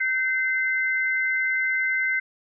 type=tone pair together; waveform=sine; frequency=1546.3 / 2064 Hz; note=G6 / C7; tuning=-24 / -24 cents; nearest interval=perfect fourth; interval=500 cents; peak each=-25 / -23 dBFS; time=0-2.2 s; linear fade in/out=10 ms; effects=none